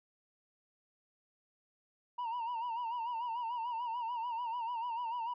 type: tone with vibrato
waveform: sine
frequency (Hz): 941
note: A#5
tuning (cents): +16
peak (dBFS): -32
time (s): 2.18-5.34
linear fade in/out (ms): 10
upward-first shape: sine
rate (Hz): 6.8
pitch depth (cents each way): 87
effects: tanh soft clip ceiling -34 dBFS